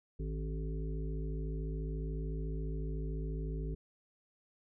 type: harmonic tone with a mistuned harmonic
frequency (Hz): 54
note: A1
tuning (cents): -32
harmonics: 1 / 3 / 5 / 7 / 8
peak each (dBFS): -36 / -41 / -48 / -48 / -49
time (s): 0.19-3.75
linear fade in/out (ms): 10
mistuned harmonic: 3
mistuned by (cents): -81
effects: none